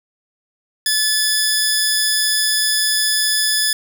15% pulse tone pair together, 1729 / 5008 Hz, A6 / D#8, -31 / +10 cents, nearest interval octave + tritone, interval 1841 cents, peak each -12 dBFS, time 0.86-3.73 s, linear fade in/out 2 ms, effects none

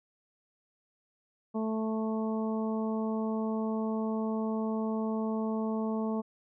harmonic tone, 220 Hz, A3, in tune, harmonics 1 / 2 / 3 / 4 / 5, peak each -30 / -36 / -40 / -42 / -44 dBFS, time 1.54-6.22 s, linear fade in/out 20 ms, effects none

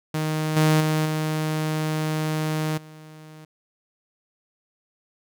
sawtooth tone with level steps, 155.56 Hz, D#3, in tune, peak -19 / -12 / -16 / -19 / -38 dBFS, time 0.14-3.45 s, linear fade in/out 5 ms, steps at 0.56 / 0.8 / 1.05 / 2.77 s, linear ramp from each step 10 ms, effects none

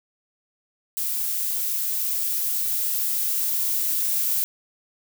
violet noise with level ramp, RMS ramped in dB -26 to -23 dBFS, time 0.97-4.44 s, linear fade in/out 0 ms, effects none

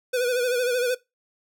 square tone with vibrato, 493.9 Hz, B4, in tune, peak -22 dBFS, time 0.13-0.95 s, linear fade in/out 10 ms, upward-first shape sine, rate 13 Hz, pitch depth 59 cents each way, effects noise-tail reverb RT60 0.2 s tail -19 dB re dry

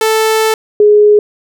sawtooth / sine tone pair in turn, 440 / 417.8 Hz, A4 / G#4, 0 / +10 cents, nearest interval minor second, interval 90 cents, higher first, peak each -5 / -3 dBFS, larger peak second, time 0.01-0.54 / 0.8-1.19 s, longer first, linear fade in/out 2 ms, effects none

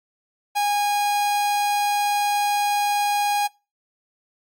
45% pulse tone, 821 Hz, G#5, 20 cents flat, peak -19 dBFS, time 0.55-3.48 s, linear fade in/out 20 ms, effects noise-tail reverb RT60 0.3 s tail -26 dB re dry + AAC 64 kbps

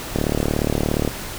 click train, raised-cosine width 2 ms, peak -6 dBFS, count 35, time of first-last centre 0.16-1.076 s, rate 37.1 Hz, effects pink hiss -31 dBFS RMS until 1.38 s

